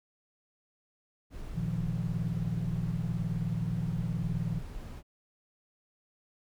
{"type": "noise", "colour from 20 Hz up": "brown", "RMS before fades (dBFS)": -42, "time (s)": [1.3, 5.03], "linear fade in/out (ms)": 50}
{"type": "chord", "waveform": "sine", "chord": "Bb suspended fourth", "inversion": "none", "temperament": "equal", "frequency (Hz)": [116.54, 155.56, 174.61], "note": ["Bb2", "Eb3", "F3"], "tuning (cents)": [0, 0, 0], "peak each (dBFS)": -34, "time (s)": [1.53, 4.62], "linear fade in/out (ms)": 50}
{"effects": []}